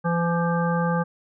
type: harmonic tone with a mistuned harmonic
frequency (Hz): 169.9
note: F3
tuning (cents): -47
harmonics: 1 / 3 / 5 / 7 / 9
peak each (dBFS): -22 / -27 / -29 / -30 / -32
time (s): 0.04-1.04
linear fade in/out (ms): 20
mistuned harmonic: 9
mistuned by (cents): +46
effects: none